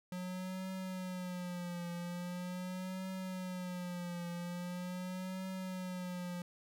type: tone with vibrato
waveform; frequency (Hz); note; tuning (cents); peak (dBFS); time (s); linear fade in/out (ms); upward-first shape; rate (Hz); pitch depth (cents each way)
square; 180.5; F#3; -43; -40; 0.12-6.42; 2; triangle; 0.42; 78
effects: none